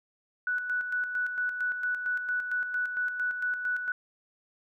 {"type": "tone with tremolo", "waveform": "sine", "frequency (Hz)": 1480, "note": "F#6", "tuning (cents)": 0, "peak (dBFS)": -26, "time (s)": [0.47, 3.92], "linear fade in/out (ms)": 2, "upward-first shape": "square", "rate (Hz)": 4.4, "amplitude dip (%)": 50, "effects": []}